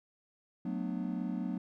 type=chord; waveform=triangle; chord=B minor seventh; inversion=second; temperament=just; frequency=185.21 / 222.2 / 246.9 / 296.3 Hz; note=F#3 / A3 / B3 / D4; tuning=+2 / +17 / 0 / +15 cents; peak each=-35 / -38 / -36 / -39 dBFS; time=0.65-1.58 s; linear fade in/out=5 ms; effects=none

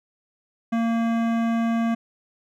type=tone with hard clipping; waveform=sine; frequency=229.7 Hz; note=A#3; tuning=25 cents flat; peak=-22 dBFS; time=0.72-1.95 s; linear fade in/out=10 ms; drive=16 dB; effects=none

